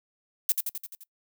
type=noise with echo; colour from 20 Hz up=violet; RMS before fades=-22 dBFS; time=0.49-0.52 s; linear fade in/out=2 ms; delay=86 ms; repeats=6; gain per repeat=-4 dB; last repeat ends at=1.036 s; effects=noise-tail reverb RT60 0.1 s tail -22 dB re dry